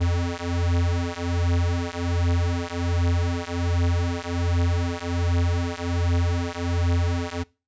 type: beating tone pair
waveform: square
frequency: 86 / 87.3 Hz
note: F2 / F2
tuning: -26 / 0 cents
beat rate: 1.3 Hz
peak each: -25 dBFS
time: 0-7.44 s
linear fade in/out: 20 ms
effects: noise-tail reverb RT60 0.3 s tail -22 dB re dry + resampled to 16000 Hz